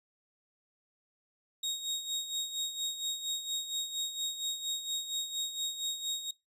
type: tone with tremolo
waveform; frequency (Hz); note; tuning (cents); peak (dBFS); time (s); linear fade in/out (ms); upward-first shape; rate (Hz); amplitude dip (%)
30% pulse; 3757; A#7; +13; -28; 1.63-6.31; 5; sine; 4.3; 65
effects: noise-tail reverb RT60 0.2 s tail -22 dB re dry + resampled to 32000 Hz